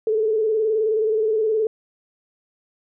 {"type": "tone with vibrato", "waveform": "sine", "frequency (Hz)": 435.6, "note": "A4", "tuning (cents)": -17, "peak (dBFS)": -17, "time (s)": [0.07, 1.67], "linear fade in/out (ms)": 2, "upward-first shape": "square", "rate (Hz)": 19, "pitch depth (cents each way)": 41, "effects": []}